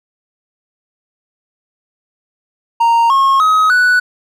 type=tone with pitch steps; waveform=triangle; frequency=928 / 1084.6 / 1267.7 / 1481.6 Hz; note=A#5 / C#6 / D#6 / F#6; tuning=-8 / -38 / +32 / +2 cents; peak=-6 dBFS; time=2.8-4 s; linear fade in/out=10 ms; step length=300 ms; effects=none